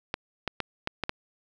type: clicks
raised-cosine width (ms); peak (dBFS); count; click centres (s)
0.3; -12; 6; 0.141 / 0.477 / 0.603 / 0.874 / 1.037 / 1.094
effects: none

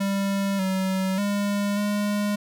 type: tone with pitch steps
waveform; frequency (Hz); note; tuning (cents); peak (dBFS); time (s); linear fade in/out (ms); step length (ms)
square; 197.3 / 189.4 / 202.8 / 206; G3 / F#3 / G#3 / G#3; +11 / +41 / -41 / -14; -23; 0-2.36; 10; 590
effects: none

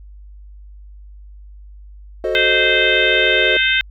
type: chord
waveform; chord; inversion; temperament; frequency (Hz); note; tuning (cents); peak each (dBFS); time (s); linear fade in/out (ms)
triangle; F# diminished seventh; none; equal with one note detuned; 370 / 440 / 527.8 / 622.3; F#4 / A4 / C5 / Eb5; 0 / 0 / +15 / 0; -21; 2.24-3.57; 2
type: harmonic tone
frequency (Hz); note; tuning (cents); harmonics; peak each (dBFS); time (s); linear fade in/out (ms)
519; C5; -14; 3 / 4 / 5 / 6 / 7; -18 / -19 / -20 / -21 / -21; 2.35-3.81; 0
effects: added 50 Hz sine -36 dBFS peak until 3.9 s

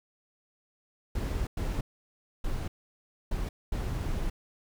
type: noise bursts at uneven times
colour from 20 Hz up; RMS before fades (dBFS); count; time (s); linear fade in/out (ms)
brown; -31; 5; 1.15-1.47 / 1.57-1.81 / 2.44-2.68 / 3.31-3.49 / 3.72-4.3; 5
effects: none

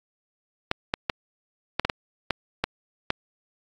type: clicks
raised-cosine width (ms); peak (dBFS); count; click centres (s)
0.3; -6; 9; 0.714 / 0.939 / 1.098 / 1.796 / 1.85 / 1.898 / 2.307 / 2.64 / 3.104
effects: AAC 48 kbps

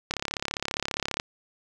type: click train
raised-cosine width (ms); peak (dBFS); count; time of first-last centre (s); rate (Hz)
0.2; -10; 39; 0.11-1.199; 34.9
effects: none

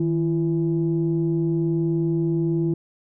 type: tone pair together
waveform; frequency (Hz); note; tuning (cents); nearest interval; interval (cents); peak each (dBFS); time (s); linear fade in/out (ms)
sine; 158.27 / 337.1; D#3 / E4; +30 / +39; octave + minor second; 1309; -21; 0-2.74; 5
effects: tanh soft clip ceiling -13 dBFS

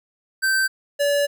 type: tone pair in turn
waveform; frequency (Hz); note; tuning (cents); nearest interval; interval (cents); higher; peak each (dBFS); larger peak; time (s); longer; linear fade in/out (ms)
square; 1554 / 573.3; G6 / D5; -16 / -42; octave + perfect fourth; 1726; first; -18; neither; 0.42-0.68 / 0.99-1.27; second; 20
effects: none

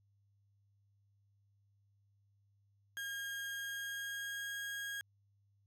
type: tone with pitch glide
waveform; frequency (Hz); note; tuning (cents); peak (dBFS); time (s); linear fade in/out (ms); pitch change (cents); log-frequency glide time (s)
35% pulse; 1623 to 1635.2; G#6 to G#6; -40 to -27; -38; 2.97-5.01; 0; +13; 3.55-4.57
effects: added 100 Hz sine -70 dBFS peak until 5.66 s

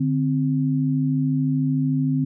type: tone pair together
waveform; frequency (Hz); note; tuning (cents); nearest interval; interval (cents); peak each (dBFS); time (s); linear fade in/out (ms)
sine; 148.1 / 261.6; D3 / C4; +15 / 0; minor seventh; 985; -21; 0-2.25; 10
effects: none

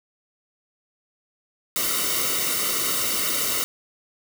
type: noise with comb filter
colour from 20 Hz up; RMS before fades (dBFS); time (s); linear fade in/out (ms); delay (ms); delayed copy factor
white; -24; 1.76-3.64; 0; 1.2; -0.8
effects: none

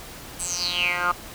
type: tone with band-pass filter sweep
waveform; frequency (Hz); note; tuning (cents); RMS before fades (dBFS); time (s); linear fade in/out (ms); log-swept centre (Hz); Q
10% pulse; 176.8; F3; +22; -25; 0.39-1.12; 10; 9000 to 1200; 8.4
effects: pink hiss -40 dBFS RMS until 1.34 s

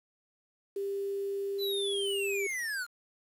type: tone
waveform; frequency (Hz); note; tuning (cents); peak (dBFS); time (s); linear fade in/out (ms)
sine; 397.3; G4; +23; -31; 0.76-2.47; 5
type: linear sweep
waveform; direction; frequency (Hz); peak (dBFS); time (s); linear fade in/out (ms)
square; down; 4062 to 1373; -33; 1.58-2.87; 50
effects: resampled to 32000 Hz + 9-bit

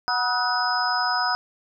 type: tone cluster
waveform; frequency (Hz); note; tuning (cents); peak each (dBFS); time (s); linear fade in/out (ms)
sine; 737 / 967 / 1266 / 1481 / 5060; F#5 / B5 / D#6 / F#6 / D#8; -7 / -37 / +30 / +1 / +28; -27; 0.08-1.35; 0
effects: none

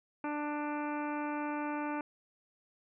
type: harmonic tone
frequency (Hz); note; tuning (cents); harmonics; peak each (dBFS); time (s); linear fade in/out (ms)
295.9; D4; +13; 1 / 2 / 3 / 4 / 5 / 6 / 7 / 8 / 9; -36 / -43 / -39 / -45 / -45 / -53 / -54 / -49 / -55; 0.24-2.01; 2
effects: none

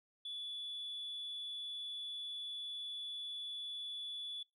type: tone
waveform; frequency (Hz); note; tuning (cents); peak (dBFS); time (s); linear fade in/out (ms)
sine; 3441; A7; -39; -40; 0.25-4.43; 5
effects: noise-tail reverb RT60 0.2 s tail -22 dB re dry + tanh soft clip ceiling -38 dBFS

